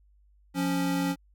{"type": "tone pair together", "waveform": "square", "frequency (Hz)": [175.39, 277.2], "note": ["F3", "C#4"], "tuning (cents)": [8, 0], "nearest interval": "minor sixth", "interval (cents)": 792, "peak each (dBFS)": [-30, -28], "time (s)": [0.54, 1.16], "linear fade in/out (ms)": 50, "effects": ["added 50 Hz sine -58 dBFS peak until 1.34 s"]}